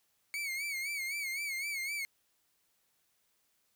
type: tone with vibrato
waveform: 40% pulse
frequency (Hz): 2217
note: C#7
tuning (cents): 0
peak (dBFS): -34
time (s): 0.34-2.05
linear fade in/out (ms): 0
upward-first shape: sine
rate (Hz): 3.9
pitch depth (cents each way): 95
effects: white hiss -75 dBFS RMS until 3.75 s